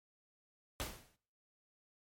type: noise with exponential decay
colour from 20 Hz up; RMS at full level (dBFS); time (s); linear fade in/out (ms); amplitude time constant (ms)
pink; -37; 0.8-1.16; 0; 77
effects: noise-tail reverb RT60 0.6 s tail -23 dB re dry + MP3 64 kbps